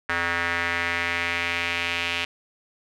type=tone with band-pass filter sweep; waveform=square; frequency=85.7 Hz; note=F2; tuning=32 cents flat; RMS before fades=-26 dBFS; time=0.09-2.25 s; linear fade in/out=5 ms; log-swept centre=1700 to 2700 Hz; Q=2.9; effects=none